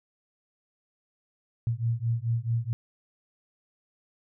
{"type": "beating tone pair", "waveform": "sine", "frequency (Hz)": [113.9, 118.5], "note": ["A#2", "A#2"], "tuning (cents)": [-40, 29], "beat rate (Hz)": 4.6, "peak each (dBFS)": -28, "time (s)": [1.67, 2.73], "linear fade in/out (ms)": 0, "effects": []}